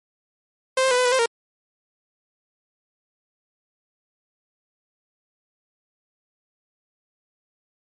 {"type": "tone with pitch steps", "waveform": "sawtooth", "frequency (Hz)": [522, 527, 495.7, 503, 491.3, 523, 464.2], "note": ["C5", "C5", "B4", "B4", "B4", "C5", "A#4"], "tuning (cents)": [-4, 12, 6, 32, -9, -1, -7], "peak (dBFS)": -13, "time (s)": [0.77, 1.26], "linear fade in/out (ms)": 5, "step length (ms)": 70, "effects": ["MP3 48 kbps"]}